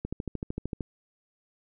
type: click train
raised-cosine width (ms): 3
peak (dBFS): -19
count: 11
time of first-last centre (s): 0.05-0.808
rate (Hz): 13.2
effects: none